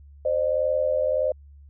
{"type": "tone pair together", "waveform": "sine", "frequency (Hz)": [523.5, 605], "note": ["C5", "D#5"], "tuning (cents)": [1, -49], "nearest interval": "minor third", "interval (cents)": 250, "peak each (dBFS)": -23, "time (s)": [0.25, 1.32], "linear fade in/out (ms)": 5, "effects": ["added 71 Hz sine -45 dBFS peak until 1.69 s"]}